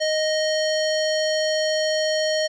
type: tone with low-pass filter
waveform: square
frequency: 622 Hz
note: D#5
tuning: 1 cent flat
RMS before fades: -22 dBFS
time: 0-2.48 s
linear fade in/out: 20 ms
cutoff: 5100 Hz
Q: 3.4
effects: none